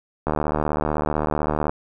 click train, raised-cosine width 1 ms, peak -8 dBFS, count 109, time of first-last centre 0.27-1.695 s, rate 75.8 Hz, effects none

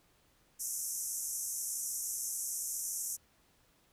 pink band-pass noise, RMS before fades -38 dBFS, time 0.59-3.17 s, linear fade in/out 20 ms, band 5700 to 13000 Hz, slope 96 dB/octave, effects pink hiss -69 dBFS RMS until 3.92 s

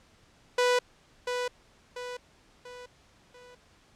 sawtooth tone with echo, 493.9 Hz, B4, in tune, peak -18 dBFS, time 0.58-0.79 s, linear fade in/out 5 ms, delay 690 ms, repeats 4, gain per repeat -7 dB, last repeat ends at 3.55 s, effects pink hiss -61 dBFS RMS until 3.95 s + low-pass 7000 Hz 12 dB/octave

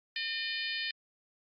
harmonic tone, 606 Hz, D#5, 46 cents flat, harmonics 3 / 4 / 5 / 6 / 7 / 8, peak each -38 / -39 / -40 / -41 / -41 / -42 dBFS, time 0.16-0.91 s, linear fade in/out 2 ms, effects Opus 48 kbps

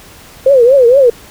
sine tone with vibrato, 511 Hz, C5, 41 cents flat, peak -3 dBFS, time 0.46-1.1 s, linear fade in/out 5 ms, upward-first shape triangle, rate 4.3 Hz, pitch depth 200 cents each way, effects pink hiss -37 dBFS RMS until 1.3 s

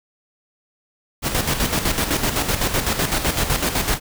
pink noise with tremolo, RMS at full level -19 dBFS, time 1.22-4 s, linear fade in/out 50 ms, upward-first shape square, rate 7.9 Hz, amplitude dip 55%, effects none

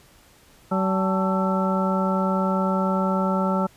harmonic tone with a mistuned harmonic, 190 Hz, F#3, 46 cents sharp, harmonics 1 / 2 / 3 / 4 / 5 / 6 / 7, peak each -22 / -31 / -27 / -35 / -28 / -39 / -28 dBFS, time 0.71-3.67 s, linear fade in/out 10 ms, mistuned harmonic 5, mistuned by -120 cents, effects pink hiss -54 dBFS RMS until 3.76 s + resampled to 32000 Hz

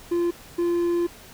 triangle tone pair in turn, 345.4 / 345.4 Hz, F4 / F4, -19 / -19 cents, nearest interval unison, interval 0 cents, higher neither, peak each -18 dBFS, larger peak neither, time 0.11-0.31 / 0.58-1.07 s, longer second, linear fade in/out 10 ms, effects pink hiss -46 dBFS RMS until 1.33 s

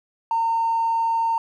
triangle tone, 913 Hz, A#5, 36 cents flat, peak -15 dBFS, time 0.31-1.38 s, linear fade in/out 2 ms, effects tanh soft clip ceiling -16 dBFS

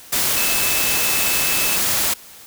sine tone in noise, 2609 Hz, E7, 18 cents flat, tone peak -25 dBFS, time 0.36-1.77 s, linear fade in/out 10 ms, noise white, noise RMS -19 dBFS, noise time 0.12-2.14 s, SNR -9 dB, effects white hiss -42 dBFS RMS until 2.46 s

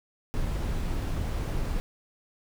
brown noise, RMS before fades -29 dBFS, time 0.34-1.8 s, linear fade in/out 0 ms, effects none

